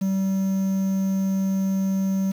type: tone with quantisation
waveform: triangle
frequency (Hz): 192.4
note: G3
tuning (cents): -32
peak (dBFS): -18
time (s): 0.01-2.32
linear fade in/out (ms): 10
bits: 7
effects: none